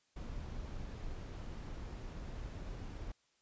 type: noise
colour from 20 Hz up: brown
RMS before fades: -44 dBFS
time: 0.16-3.12 s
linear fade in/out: 5 ms
effects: white hiss -75 dBFS RMS until 3.41 s + resampled to 16000 Hz